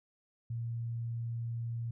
sine tone, 116.54 Hz, A#2, in tune, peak -34 dBFS, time 0.5-1.91 s, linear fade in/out 5 ms, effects none

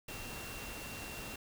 sine tone in noise, 2737 Hz, F7, 36 cents flat, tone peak -49 dBFS, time 0.08-1.36 s, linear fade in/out 5 ms, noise pink, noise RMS -45 dBFS, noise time 0.08-1.36 s, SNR -7 dB, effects none

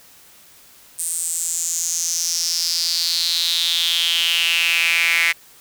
sawtooth tone with high-pass filter sweep, 168.6 Hz, E3, 39 cents sharp, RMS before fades -20 dBFS, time 0.98-5.33 s, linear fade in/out 20 ms, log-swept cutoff 8900 to 2100 Hz, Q 6, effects white hiss -48 dBFS RMS until 5.6 s

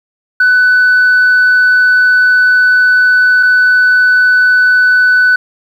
sine tone pair in turn, 1496 / 1496 Hz, F#6 / F#6, +19 / +19 cents, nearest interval unison, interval 0 cents, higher neither, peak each -3 dBFS, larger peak neither, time 0.4-3.43 / 3.43-5.36 s, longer first, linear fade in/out 5 ms, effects tanh soft clip ceiling -3 dBFS + 7-bit

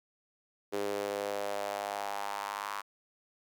sawtooth tone with high-pass filter sweep, 101.4 Hz, G#2, 41 cents flat, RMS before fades -36 dBFS, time 0.72-2.82 s, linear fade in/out 20 ms, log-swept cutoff 400 to 1100 Hz, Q 3.4, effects none

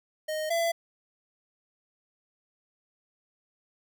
square tone pair in turn, 620 / 672.3 Hz, D#5 / E5, -6 / +34 cents, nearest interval minor second, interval 140 cents, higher second, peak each -30 / -25 dBFS, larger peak second, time 0.28-0.5 / 0.5-0.72 s, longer neither, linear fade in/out 10 ms, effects none

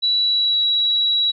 sine tone with pitch glide, 3932 to 3894 Hz, B7 to B7, -8 to -25 cents, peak -15 dBFS, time 0.02-1.32 s, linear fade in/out 20 ms, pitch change -17 cents, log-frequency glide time 0.2-0.65 s, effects none

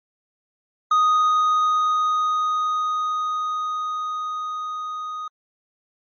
triangle tone with level ramp, 1244.5 Hz, D#6, in tune, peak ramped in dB -12 to -26 dBFS, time 0.91-5.28 s, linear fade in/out 5 ms, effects MP3 32 kbps

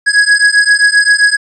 square beating tone pair, 1661.2 / 1668.8 Hz, G#6 / G#6, 0 / +8 cents, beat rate 7.6 Hz, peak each -10 dBFS, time 0.06-1.37 s, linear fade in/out 20 ms, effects resampled to 22050 Hz

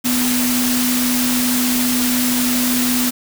sine tone in noise, 247.8 Hz, B3, 6 cents sharp, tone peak -17 dBFS, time 0.04-3.11 s, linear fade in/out 20 ms, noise white, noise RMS -20 dBFS, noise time 0.04-3.11 s, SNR 0 dB, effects none

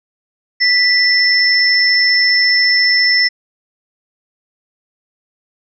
sine tone pair together, 1975.5 / 5305 Hz, B6 / E8, 0 / +10 cents, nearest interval octave + perfect fourth, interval 1710 cents, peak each -12 dBFS, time 0.6-3.29 s, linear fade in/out 20 ms, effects none

